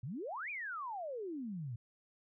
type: exponential two-way sweep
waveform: sine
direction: up then down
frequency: 110 to 2489 to 110 Hz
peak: -39 dBFS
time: 0.03-1.76 s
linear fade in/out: 5 ms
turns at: 0.5 s
effects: none